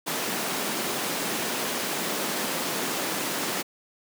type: high-pass noise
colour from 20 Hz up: pink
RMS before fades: -29 dBFS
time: 0.06-3.63 s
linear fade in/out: 20 ms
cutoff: 190 Hz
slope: 24 dB/octave
effects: none